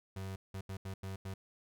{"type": "tone bursts at uneven times", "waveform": "35% pulse", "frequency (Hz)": 95.8, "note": "G2", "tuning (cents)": -39, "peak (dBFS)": -38, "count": 6, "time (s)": [[0.16, 0.36], [0.54, 0.61], [0.69, 0.77], [0.85, 0.94], [1.03, 1.16], [1.25, 1.34]], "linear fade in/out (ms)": 5, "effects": []}